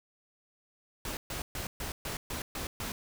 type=noise bursts; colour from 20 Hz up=pink; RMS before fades=-37 dBFS; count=8; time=1.05-2.92 s; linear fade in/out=2 ms; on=120 ms; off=130 ms; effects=none